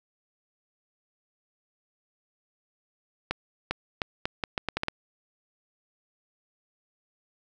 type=accelerating click train; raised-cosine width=0.3 ms; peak=-11 dBFS; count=10; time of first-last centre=3.31-4.884 s; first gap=400 ms; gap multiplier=0.77; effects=none